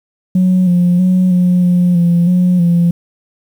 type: tone with pitch steps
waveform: sine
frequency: 184 / 176.7 / 183.9 / 179.4 / 177.7 / 172.1 / 180.1 / 171.9 Hz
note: F#3 / F3 / F#3 / F3 / F3 / F3 / F#3 / F3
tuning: -9 / +21 / -10 / +47 / +30 / -25 / -46 / -27 cents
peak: -6 dBFS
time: 0.35-2.91 s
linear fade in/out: 5 ms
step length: 320 ms
effects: tanh soft clip ceiling -5 dBFS + 7-bit